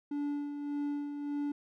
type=tone with tremolo; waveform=triangle; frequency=289.2 Hz; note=D4; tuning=27 cents flat; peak=-29 dBFS; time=0.11-1.52 s; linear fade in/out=5 ms; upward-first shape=sine; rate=1.7 Hz; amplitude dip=50%; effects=none